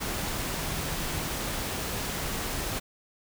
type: tone in noise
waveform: sine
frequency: 159.5 Hz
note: D#3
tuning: 43 cents sharp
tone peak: -39 dBFS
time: 0.56-1.29 s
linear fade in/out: 20 ms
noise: pink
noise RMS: -32 dBFS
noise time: 0-2.8 s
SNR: -10 dB
effects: none